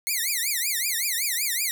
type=tone with vibrato; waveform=5% pulse; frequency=2093 Hz; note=C7; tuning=in tune; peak=-14 dBFS; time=0.07-1.71 s; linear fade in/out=0 ms; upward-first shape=triangle; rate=5.3 Hz; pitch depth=300 cents each way; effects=none